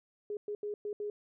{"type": "tone bursts at uneven times", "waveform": "sine", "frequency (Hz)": 415.3, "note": "G#4", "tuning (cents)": 0, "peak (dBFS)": -34, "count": 5, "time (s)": [[0.3, 0.37], [0.48, 0.55], [0.63, 0.74], [0.85, 0.93], [1, 1.1]], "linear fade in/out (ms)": 2, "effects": []}